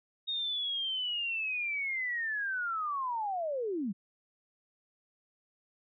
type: linear sweep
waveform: sine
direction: down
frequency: 3729 to 176.7 Hz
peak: -31 dBFS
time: 0.27-3.93 s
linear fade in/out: 20 ms
effects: none